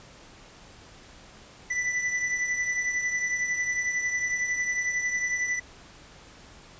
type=beating tone pair; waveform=square; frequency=1982 / 1993 Hz; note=B6 / B6; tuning=+6 / +15 cents; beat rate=11 Hz; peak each=-27 / -35 dBFS; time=1.7-5.6 s; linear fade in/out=10 ms; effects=pink hiss -50 dBFS RMS until 6.79 s + resampled to 16000 Hz